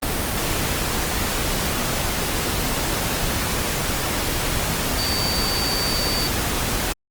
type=tone in noise; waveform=sine; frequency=4600 Hz; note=D8; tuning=37 cents flat; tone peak=-24 dBFS; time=4.98-6.28 s; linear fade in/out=10 ms; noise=pink; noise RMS=-23 dBFS; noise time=0.02-6.93 s; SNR=-4 dB; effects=Opus 32 kbps